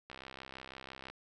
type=click train; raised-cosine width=0.3 ms; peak=-30 dBFS; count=67; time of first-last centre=0.1-1.1 s; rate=66 Hz; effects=none